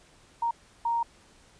sine tone bursts at uneven times, 932.3 Hz, A#5, in tune, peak -24 dBFS, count 2, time 0.42-0.51 / 0.85-1.03 s, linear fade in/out 5 ms, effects pink hiss -58 dBFS RMS until 1.59 s + resampled to 22050 Hz

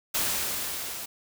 white noise with level ramp, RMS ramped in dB -26 to -37 dBFS, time 0.14-1.06 s, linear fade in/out 10 ms, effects none

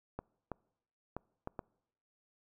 clicks, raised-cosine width 1 ms, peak -25 dBFS, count 5, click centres 0.19 / 0.517 / 1.166 / 1.474 / 1.592 s, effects noise-tail reverb RT60 0.8 s tail -26 dB re dry

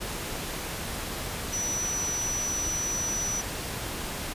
sine tone in noise, 5920 Hz, F#8, in tune, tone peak -28 dBFS, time 1.52-3.42 s, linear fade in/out 20 ms, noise pink, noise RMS -34 dBFS, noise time 0-4.34 s, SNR +3 dB, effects resampled to 32000 Hz

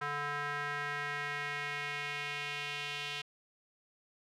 square tone with band-pass filter sweep, 145.3 Hz, D3, 18 cents flat, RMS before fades -38 dBFS, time 0.01-3.22 s, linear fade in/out 10 ms, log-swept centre 1400 to 3000 Hz, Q 2.4, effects none

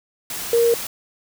sine tone in noise, 467.8 Hz, A#4, 6 cents sharp, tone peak -13 dBFS, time 0.53-0.74 s, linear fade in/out 2 ms, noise white, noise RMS -29 dBFS, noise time 0.3-0.87 s, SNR +13 dB, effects none

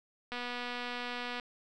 click train, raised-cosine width 0.3 ms, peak -23 dBFS, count 264, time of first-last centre 0.32-1.398 s, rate 244 Hz, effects none

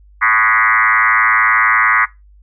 sine tone with frequency modulation, 1577 Hz, G6, 10 cents sharp, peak -9 dBFS, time 0.21-2.06 s, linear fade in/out 20 ms, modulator 111 Hz, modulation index 4.8, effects noise-tail reverb RT60 0.2 s tail -19 dB re dry + added 50 Hz sine -42 dBFS peak until 2.42 s

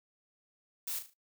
blue noise with echo, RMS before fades -37 dBFS, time 0.87-0.99 s, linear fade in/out 5 ms, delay 37 ms, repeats 4, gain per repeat -8 dB, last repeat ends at 1.138 s, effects noise-tail reverb RT60 0.1 s tail -20 dB re dry

